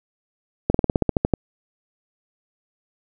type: slowing click train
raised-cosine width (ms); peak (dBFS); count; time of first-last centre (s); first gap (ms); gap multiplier
2; -3; 11; 0.7-1.337; 44; 1.08
effects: none